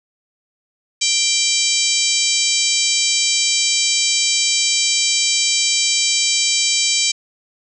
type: harmonic tone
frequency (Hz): 784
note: G5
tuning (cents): 0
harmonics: 3 / 4 / 5 / 6 / 7 / 8 / 9 / 10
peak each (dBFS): -23 / -23 / -23 / -23 / -23 / -23 / -23 / -23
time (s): 1.01-7.12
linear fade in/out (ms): 10
effects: none